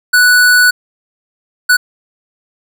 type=tone bursts at uneven times; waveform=square; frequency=1480 Hz; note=F#6; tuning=in tune; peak=-6 dBFS; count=2; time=0.13-0.71 / 1.69-1.77 s; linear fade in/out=10 ms; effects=none